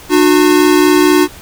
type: tone pair together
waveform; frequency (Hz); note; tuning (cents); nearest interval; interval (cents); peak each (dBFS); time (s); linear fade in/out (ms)
square; 299.7 / 363.9; D4 / F#4; +35 / -29; minor third; 336; -10; 0.09-1.28; 50
effects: pink hiss -35 dBFS RMS until 1.41 s